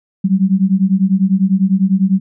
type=beating tone pair; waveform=sine; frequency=186.3 / 196.3 Hz; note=F#3 / G3; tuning=+12 / +3 cents; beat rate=10 Hz; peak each=-13 dBFS; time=0.24-2.2 s; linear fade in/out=10 ms; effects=none